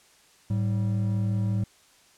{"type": "tone pair together", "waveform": "triangle", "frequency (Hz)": [107.57, 193], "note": ["A2", "G3"], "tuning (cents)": [-39, -27], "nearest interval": "minor seventh", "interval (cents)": 1012, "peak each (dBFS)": [-22, -28], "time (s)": [0.5, 1.64], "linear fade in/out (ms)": 5, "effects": ["white hiss -58 dBFS RMS until 2.17 s", "low-pass 9000 Hz 12 dB/octave"]}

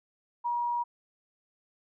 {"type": "tone", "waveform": "sine", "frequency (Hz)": 956, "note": "A#5", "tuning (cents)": 43, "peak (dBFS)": -27, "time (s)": [0.44, 0.84], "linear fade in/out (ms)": 20, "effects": []}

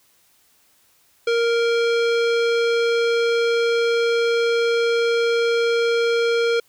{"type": "tone with low-pass filter", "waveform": "square", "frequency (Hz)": 466.2, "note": "A#4", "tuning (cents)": 0, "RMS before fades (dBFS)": -19, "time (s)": [1.27, 6.6], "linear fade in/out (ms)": 5, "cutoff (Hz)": 4000, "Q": 1.2, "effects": ["white hiss -59 dBFS RMS until 6.68 s"]}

